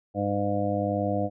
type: harmonic tone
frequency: 101.3 Hz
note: G#2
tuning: 43 cents flat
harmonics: 1 / 2 / 3 / 5 / 6 / 7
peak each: -31 / -31 / -31 / -31 / -31 / -31 dBFS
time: 0.14-1.3 s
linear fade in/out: 50 ms
effects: none